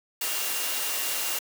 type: tone in noise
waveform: sine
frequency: 2794 Hz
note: F7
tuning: in tune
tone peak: -38 dBFS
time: 0.21-1.39 s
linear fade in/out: 5 ms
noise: white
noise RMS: -29 dBFS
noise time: 0.21-1.39 s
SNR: -12 dB
effects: high-pass 400 Hz 12 dB/octave

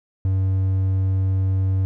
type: tone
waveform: triangle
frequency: 95.2 Hz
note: F#2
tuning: 50 cents sharp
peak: -15 dBFS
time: 0.25-1.85 s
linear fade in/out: 0 ms
effects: none

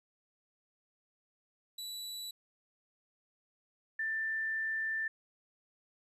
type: tone pair in turn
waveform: sawtooth / sine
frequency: 3945 / 1777.2 Hz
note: B7 / A6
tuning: -3 / +17 cents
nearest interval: octave + major second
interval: 1380 cents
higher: first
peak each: -37 / -32 dBFS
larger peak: second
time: 1.78-2.31 / 3.99-5.08 s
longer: second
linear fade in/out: 5 ms
effects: resampled to 32000 Hz + 12-bit

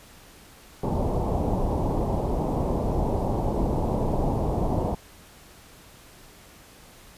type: low-pass noise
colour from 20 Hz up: pink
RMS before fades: -25 dBFS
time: 0.83-4.95 s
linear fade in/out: 5 ms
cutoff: 950 Hz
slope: 48 dB/octave
effects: pink hiss -50 dBFS RMS until 7.17 s + resampled to 32000 Hz

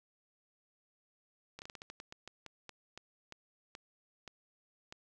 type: slowing click train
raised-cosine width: 0.2 ms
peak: -29 dBFS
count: 17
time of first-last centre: 1.59-4.925 s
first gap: 29 ms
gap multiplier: 1.23
effects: none

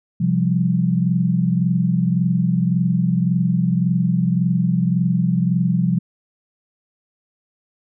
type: chord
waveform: sine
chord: C suspended fourth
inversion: none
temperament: just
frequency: 130.81 / 174.42 / 196.22 Hz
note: C3 / F3 / G3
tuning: 0 / -2 / +2 cents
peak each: -21 / -17 / -22 dBFS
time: 0.2-5.99 s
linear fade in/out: 10 ms
effects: none

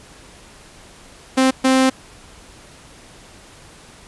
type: tone bursts at uneven times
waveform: sawtooth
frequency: 262.1 Hz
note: C4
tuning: 3 cents sharp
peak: -8 dBFS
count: 2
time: 1.37-1.51 / 1.64-1.9 s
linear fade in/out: 10 ms
effects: pink hiss -44 dBFS RMS until 4.07 s + resampled to 24000 Hz

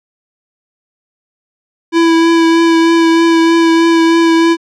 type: tone with vibrato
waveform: square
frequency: 331.2 Hz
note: E4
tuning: 8 cents sharp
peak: -7 dBFS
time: 1.92-4.57 s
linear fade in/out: 50 ms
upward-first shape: triangle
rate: 3.2 Hz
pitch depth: 17 cents each way
effects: low-pass 5000 Hz 12 dB/octave

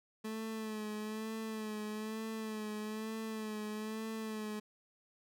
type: tone with vibrato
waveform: 30% pulse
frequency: 217 Hz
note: A3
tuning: 24 cents flat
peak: -36 dBFS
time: 0.24-4.6 s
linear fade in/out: 10 ms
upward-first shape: sine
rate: 1.1 Hz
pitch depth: 39 cents each way
effects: none

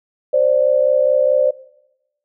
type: tone pair together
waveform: sine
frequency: 524 / 588.7 Hz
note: C5 / D5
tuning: +2 / +4 cents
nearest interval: major second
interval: 202 cents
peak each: -14 dBFS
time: 0.33-1.51 s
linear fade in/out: 10 ms
effects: noise-tail reverb RT60 0.9 s tail -21 dB re dry

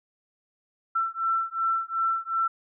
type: beating tone pair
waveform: sine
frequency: 1340 / 1342.7 Hz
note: E6 / E6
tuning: +28 / +31 cents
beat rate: 2.7 Hz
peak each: -27 / -27 dBFS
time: 0.95-2.48 s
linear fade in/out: 10 ms
effects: none

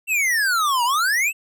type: exponential two-way sweep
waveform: square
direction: down then up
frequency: 2731 to 927 to 2731 Hz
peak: -18 dBFS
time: 0.07-1.33 s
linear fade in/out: 50 ms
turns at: 0.84 s
effects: none

